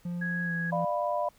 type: tone with pitch glide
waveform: triangle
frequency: 174.61 to 169.54 Hz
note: F3 to E3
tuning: 0 to +49 cents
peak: -29 dBFS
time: 0.05-0.85 s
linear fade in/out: 5 ms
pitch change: -51 cents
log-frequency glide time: 0.44-0.53 s
type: tone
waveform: sine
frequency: 1661.2 Hz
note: G#6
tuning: in tune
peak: -31 dBFS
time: 0.21-0.71 s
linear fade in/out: 10 ms
type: chord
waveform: sine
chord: B diminished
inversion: first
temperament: equal with one note detuned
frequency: 595.2 / 698.5 / 987.8 Hz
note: D5 / F5 / B5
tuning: +23 / 0 / 0 cents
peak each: -30 / -31 / -32 dBFS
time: 0.72-1.29 s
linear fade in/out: 5 ms
effects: pink hiss -62 dBFS RMS until 1.38 s